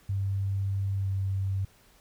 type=tone with pitch glide; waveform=sine; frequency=98 to 96.76 Hz; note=G2 to G2; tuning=0 to -22 cents; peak=-26 dBFS; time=0.09-1.65 s; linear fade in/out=5 ms; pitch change=-22 cents; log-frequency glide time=0.98-1.07 s; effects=pink hiss -60 dBFS RMS until 2 s